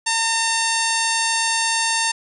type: harmonic tone with a mistuned harmonic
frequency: 907 Hz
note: A#5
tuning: 48 cents flat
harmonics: 1 / 2 / 3 / 4 / 5 / 6 / 7 / 8 / 10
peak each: -24 / -25 / -27 / -29 / -27 / -30 / -28 / -28 / -26 dBFS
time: 0.06-2.12 s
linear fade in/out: 10 ms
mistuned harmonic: 8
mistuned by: +46 cents
effects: none